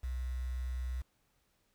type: tone with quantisation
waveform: sine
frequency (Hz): 62.9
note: B1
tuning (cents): +32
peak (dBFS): -34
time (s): 0.03-1.02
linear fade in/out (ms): 10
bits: 9
effects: pink hiss -75 dBFS RMS until 1.74 s